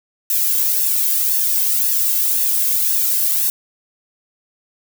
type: noise with flanger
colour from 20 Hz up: violet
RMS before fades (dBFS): -17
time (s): 0.3-3.5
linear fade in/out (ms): 2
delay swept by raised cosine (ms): 1.1 to 1.89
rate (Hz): 1.9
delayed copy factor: +0.95
effects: none